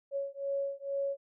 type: beating tone pair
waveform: sine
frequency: 554.4 / 556.6 Hz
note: C#5 / C#5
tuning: 0 / +7 cents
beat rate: 2.2 Hz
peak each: -35 / -35 dBFS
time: 0.11-1.17 s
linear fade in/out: 50 ms
effects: none